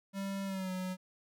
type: tone with pitch glide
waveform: square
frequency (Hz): 195.9 to 184.9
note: G3 to F#3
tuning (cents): -1 to -1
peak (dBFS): -36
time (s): 0.13-0.97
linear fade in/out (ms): 50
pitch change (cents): -100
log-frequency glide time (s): 0.45-0.71
effects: none